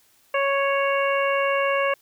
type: harmonic tone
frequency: 554.4 Hz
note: C#5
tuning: in tune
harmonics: 1 / 2 / 3 / 4 / 5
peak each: -22 / -25 / -29 / -29 / -30 dBFS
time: 0.34-1.94 s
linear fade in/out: 5 ms
effects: white hiss -60 dBFS RMS until 2.01 s